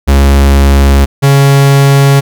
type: tone pair in turn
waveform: 45% pulse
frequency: 69.3 / 138.93 Hz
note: C#2 / C#3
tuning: 0 / +4 cents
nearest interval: octave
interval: 1204 cents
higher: second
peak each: -3 dBFS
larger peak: neither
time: 0.07-1.06 / 1.22-2.21 s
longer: neither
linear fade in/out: 20 ms
effects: none